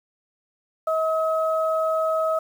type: tone pair together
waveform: sine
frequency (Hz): 639 / 1278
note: D#5 / D#6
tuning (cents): +46 / +46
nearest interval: octave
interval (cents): 1200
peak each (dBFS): -21 / -25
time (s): 0.87-2.39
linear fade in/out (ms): 5
effects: 8-bit